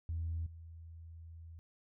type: tone with level steps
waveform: sine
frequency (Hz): 82.41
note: E2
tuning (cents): 0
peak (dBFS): -34 / -48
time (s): 0.09-1.59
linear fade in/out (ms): 0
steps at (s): 0.46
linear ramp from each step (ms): 5
effects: tanh soft clip ceiling -30 dBFS